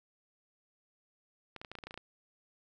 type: clicks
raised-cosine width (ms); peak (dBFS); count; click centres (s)
0.3; -28; 11; 1.563 / 1.615 / 1.648 / 1.716 / 1.753 / 1.787 / 1.838 / 1.87 / 1.909 / 1.942 / 1.976
effects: none